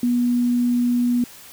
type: tone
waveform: sine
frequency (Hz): 242.9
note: B3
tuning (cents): -29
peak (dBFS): -16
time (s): 0.03-1.24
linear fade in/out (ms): 2
effects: white hiss -43 dBFS RMS until 1.52 s